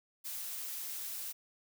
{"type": "noise", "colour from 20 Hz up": "blue", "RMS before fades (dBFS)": -41, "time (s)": [0.24, 1.33], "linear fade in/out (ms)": 20, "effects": []}